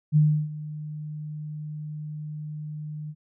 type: tone with ADSR envelope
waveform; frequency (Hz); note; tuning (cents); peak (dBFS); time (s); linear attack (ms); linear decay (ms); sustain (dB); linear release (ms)
sine; 151.7; D#3; -44; -14; 0.12-3.15; 43; 320; -18; 53
effects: none